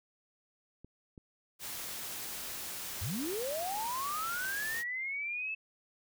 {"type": "clicks", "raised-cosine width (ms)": 3, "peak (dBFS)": -37, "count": 2, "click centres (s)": [0.846, 1.178]}
{"type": "noise", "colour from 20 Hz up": "white", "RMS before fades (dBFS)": -41, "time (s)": [1.59, 4.84], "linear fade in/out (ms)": 50}
{"type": "linear sweep", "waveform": "sine", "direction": "up", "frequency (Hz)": [69.3, 2637], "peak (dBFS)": -34, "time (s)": [3.01, 5.55], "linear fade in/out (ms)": 10}
{"effects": []}